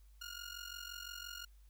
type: ring-modulated tone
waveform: 15% pulse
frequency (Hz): 1424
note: F6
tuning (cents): +33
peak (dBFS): -36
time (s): 0.21-1.45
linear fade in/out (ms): 5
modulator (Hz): 22.9
effects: added 50 Hz sine -58 dBFS peak until 1.69 s + white hiss -75 dBFS RMS until 1.69 s